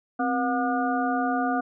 harmonic tone with a mistuned harmonic, 241.2 Hz, B3, 41 cents flat, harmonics 1 / 2 / 3 / 5 / 6, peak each -26 / -35 / -26 / -32 / -32 dBFS, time 0.19-1.61 s, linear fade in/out 10 ms, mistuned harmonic 1, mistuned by +140 cents, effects none

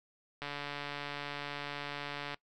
click train, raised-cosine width 0.3 ms, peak -23 dBFS, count 278, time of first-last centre 0.42-2.344 s, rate 144 Hz, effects noise-tail reverb RT60 0.1 s tail -21 dB re dry

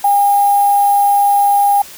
sine tone with sample-and-hold, 810 Hz, G#5, 43 cents flat, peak -8 dBFS, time 0.04-1.82 s, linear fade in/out 5 ms, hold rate 11025 Hz, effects white hiss -35 dBFS RMS until 1.97 s

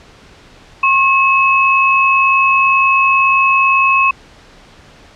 sine tone pair together, 1081 / 2577 Hz, C#6 / E7, -44 / -40 cents, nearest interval octave + minor third, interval 1504 cents, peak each -11 dBFS, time 0.83-4.11 s, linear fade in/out 5 ms, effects pink hiss -42 dBFS RMS until 5.15 s + low-pass 5000 Hz 12 dB/octave

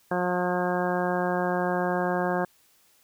harmonic tone, 179.3 Hz, F3, 46 cents sharp, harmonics 1 / 2 / 3 / 4 / 5 / 6 / 7 / 8 / 9, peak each -30 / -30 / -30 / -30 / -34 / -36 / -39 / -41 / -34 dBFS, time 0.11-2.45 s, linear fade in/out 5 ms, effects white hiss -62 dBFS RMS until 3.03 s

